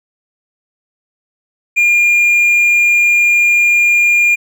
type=tone; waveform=triangle; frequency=2411 Hz; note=D7; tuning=45 cents sharp; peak=-6 dBFS; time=1.76-4.36 s; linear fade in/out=20 ms; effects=none

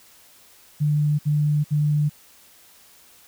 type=tone bursts; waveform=sine; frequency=148.8 Hz; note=D3; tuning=23 cents sharp; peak=-17 dBFS; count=3; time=0.8-2.096 s; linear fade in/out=20 ms; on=390 ms; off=63 ms; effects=white hiss -52 dBFS RMS until 3.27 s

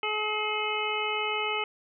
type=harmonic tone; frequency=426.3 Hz; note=G#4; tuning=45 cents sharp; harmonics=1 / 2 / 3 / 5 / 6 / 7; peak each=-34 / -34 / -34 / -34 / -34 / -34 dBFS; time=0.03-1.64 s; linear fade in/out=2 ms; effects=none

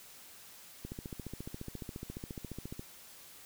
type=click train; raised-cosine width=3 ms; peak=-28 dBFS; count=29; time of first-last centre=0.85-2.794 s; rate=14.4 Hz; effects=white hiss -54 dBFS RMS until 3.45 s

